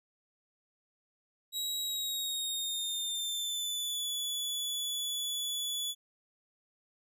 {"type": "tone with pitch glide", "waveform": "sawtooth", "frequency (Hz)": [3848, 3428], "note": ["B7", "A7"], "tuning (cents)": [-46, -46], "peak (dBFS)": -30, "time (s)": [1.52, 5.95], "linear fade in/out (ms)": 50, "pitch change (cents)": -200, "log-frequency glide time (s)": [1.81, 4.1], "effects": []}